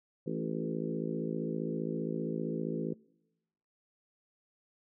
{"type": "harmonic tone with a mistuned harmonic", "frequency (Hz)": 55.2, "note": "A1", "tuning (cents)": 6, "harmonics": [3, 4, 5, 6, 7, 8, 9], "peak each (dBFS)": [-38, -39, -40, -41, -41, -42, -43], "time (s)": [0.26, 2.94], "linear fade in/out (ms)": 10, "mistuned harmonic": 7, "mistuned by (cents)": -17, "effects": ["noise-tail reverb RT60 1.0 s tail -25 dB re dry"]}